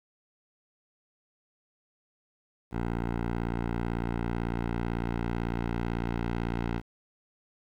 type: tone with low-pass filter sweep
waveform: 10% pulse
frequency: 58 Hz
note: A#1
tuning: 8 cents flat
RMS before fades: -31 dBFS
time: 2.71-6.82 s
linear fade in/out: 50 ms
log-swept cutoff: 1700 to 2600 Hz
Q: 0.77
effects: 9-bit